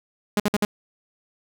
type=tone bursts; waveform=sawtooth; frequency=207.2 Hz; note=G#3; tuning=4 cents flat; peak=-14 dBFS; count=4; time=0.37-0.65 s; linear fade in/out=2 ms; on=28 ms; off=56 ms; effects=none